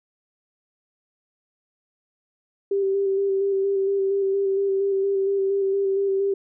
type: tone with vibrato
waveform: sine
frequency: 392 Hz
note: G4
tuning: in tune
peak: -19 dBFS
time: 2.71-6.34 s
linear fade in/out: 5 ms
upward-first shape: square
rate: 4.3 Hz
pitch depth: 19 cents each way
effects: none